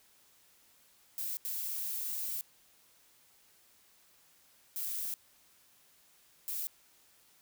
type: noise bursts at uneven times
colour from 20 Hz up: violet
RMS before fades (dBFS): -37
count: 4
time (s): 1.18-1.37 / 1.45-2.41 / 4.76-5.14 / 6.48-6.67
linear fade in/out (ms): 0
effects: white hiss -65 dBFS RMS until 7.41 s